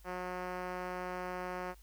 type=tone with band-pass filter; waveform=5% pulse; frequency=181.4 Hz; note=F#3; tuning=34 cents flat; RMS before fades=-40 dBFS; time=0.04-1.75 s; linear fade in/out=50 ms; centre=480 Hz; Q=0.54; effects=added 50 Hz sine -55 dBFS peak until 1.82 s + white hiss -66 dBFS RMS until 1.82 s